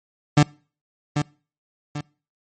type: tone with echo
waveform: 30% pulse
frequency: 147.3 Hz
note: D3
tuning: 6 cents sharp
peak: -8 dBFS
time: 0.37-0.43 s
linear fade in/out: 5 ms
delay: 790 ms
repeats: 2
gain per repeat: -8 dB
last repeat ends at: 2.01 s
effects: noise-tail reverb RT60 0.4 s tail -25 dB re dry + MP3 32 kbps